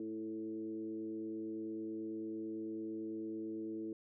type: tone with frequency modulation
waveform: sine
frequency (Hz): 329.6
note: E4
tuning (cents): 0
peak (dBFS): -39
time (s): 0-3.93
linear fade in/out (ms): 2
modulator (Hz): 109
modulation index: 0.74
effects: none